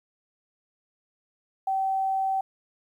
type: tone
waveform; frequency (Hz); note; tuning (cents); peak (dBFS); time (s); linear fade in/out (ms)
sine; 770; G5; -31; -23; 1.67-2.41; 5
effects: 10-bit